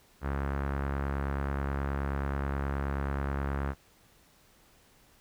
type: tone with low-pass filter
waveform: sawtooth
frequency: 69.4 Hz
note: C#2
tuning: 3 cents sharp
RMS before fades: -32 dBFS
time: 0.21-3.75 s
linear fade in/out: 50 ms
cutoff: 1500 Hz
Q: 2.1
effects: pink hiss -62 dBFS RMS until 5.2 s